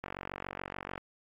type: click train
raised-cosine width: 0.5 ms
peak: -22 dBFS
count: 45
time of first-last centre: 0.04-0.978 s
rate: 46.9 Hz
effects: AAC 48 kbps